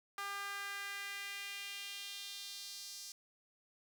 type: tone with high-pass filter sweep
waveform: sawtooth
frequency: 400 Hz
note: G4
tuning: 35 cents sharp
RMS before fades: -45 dBFS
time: 0.18-3.12 s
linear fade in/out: 2 ms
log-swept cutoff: 1200 to 5400 Hz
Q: 2.1
effects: none